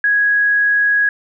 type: tone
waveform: sine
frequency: 1661.2 Hz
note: G#6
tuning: in tune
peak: -11 dBFS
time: 0.04-1.09 s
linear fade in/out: 2 ms
effects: none